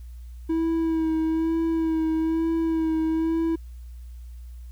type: tone with vibrato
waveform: triangle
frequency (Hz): 323.5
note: E4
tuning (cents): -32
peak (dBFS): -19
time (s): 0.49-3.56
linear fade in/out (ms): 10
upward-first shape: sine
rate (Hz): 1.1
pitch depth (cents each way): 25
effects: added 60 Hz sine -37 dBFS peak until 4.71 s + white hiss -63 dBFS RMS until 4.71 s

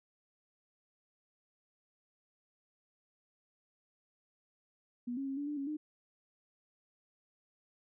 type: tone with pitch steps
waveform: sine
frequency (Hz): 243 / 273.3 / 270.3 / 287.4 / 295.2 / 276.8 / 303.6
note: B3 / C#4 / C#4 / D4 / D4 / C#4 / D#4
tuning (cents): -28 / -24 / -44 / -37 / +9 / -2 / -42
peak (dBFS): -35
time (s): 5.07-5.77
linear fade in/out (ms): 10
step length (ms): 100
effects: none

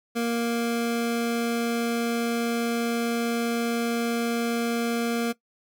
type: tone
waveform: 25% pulse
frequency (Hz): 233.8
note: A#3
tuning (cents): +5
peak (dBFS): -20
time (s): 0.15-5.33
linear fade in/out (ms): 20
effects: noise-tail reverb RT60 0.1 s tail -18 dB re dry

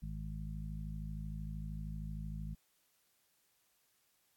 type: harmonic tone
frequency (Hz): 53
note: G#1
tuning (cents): +36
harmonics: 1 / 2 / 3 / 4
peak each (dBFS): -42 / -50 / -44 / -50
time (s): 0.02-2.55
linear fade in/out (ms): 10
effects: white hiss -75 dBFS RMS until 4.36 s + AAC 64 kbps

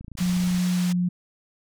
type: click train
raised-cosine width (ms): 5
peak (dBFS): -27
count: 17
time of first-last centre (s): 0.01-0.581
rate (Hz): 28
type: band-pass noise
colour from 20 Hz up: white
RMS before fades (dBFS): -37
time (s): 0.17-0.93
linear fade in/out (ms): 10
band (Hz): 420 to 7200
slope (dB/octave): 12
type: tone with pitch glide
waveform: sine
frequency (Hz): 180 to 178.14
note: F#3 to F3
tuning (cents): -47 to +35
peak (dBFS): -20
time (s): 0.2-1.09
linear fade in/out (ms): 10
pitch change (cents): -18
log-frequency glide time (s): 0.68-0.95
effects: none

